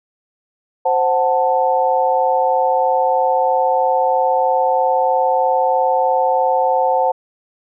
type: chord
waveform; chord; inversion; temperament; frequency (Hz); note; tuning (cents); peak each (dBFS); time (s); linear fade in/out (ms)
sine; F# diminished; second; equal with one note detuned; 523.3 / 740 / 883.1; C5 / F#5 / A5; 0 / 0 / +6; -17 / -17 / -17; 0.85-7.12; 10
effects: none